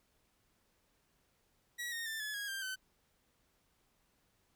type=tone with pitch steps; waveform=sawtooth; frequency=1922 / 1849 / 1778.8 / 1711.3 / 1646.4 / 1583.9 / 1523.7 Hz; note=B6 / A#6 / A6 / A6 / G#6 / G6 / G6; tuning=-48 / -15 / +18 / -49 / -16 / +17 / -50 cents; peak=-35 dBFS; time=1.78-2.76 s; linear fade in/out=20 ms; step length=140 ms; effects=pink hiss -75 dBFS RMS until 4.55 s

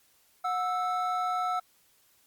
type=tone pair together; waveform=triangle; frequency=728.5 / 1318.5 Hz; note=F#5 / E6; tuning=-27 / 0 cents; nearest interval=minor seventh; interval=1027 cents; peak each=-28 dBFS; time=0.44-1.6 s; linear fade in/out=10 ms; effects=white hiss -65 dBFS RMS until 2.26 s + Opus 48 kbps

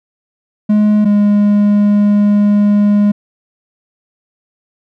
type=tone pair in turn; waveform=triangle; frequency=210.3 / 205.9 Hz; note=G#3 / G#3; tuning=+22 / -15 cents; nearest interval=unison; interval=37 cents; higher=first; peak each=-5 dBFS; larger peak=neither; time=0.69-1.05 / 1.05-3.12 s; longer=second; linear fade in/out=10 ms; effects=none

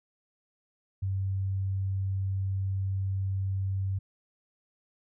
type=tone; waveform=sine; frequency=96.4 Hz; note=G2; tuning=28 cents flat; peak=-27 dBFS; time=1.02-3.99 s; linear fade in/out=10 ms; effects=none

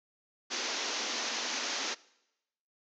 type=band-pass noise; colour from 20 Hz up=white; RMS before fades=-35 dBFS; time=0.5-1.95 s; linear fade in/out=20 ms; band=220 to 6600 Hz; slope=96 dB/octave; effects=noise-tail reverb RT60 0.9 s tail -22 dB re dry

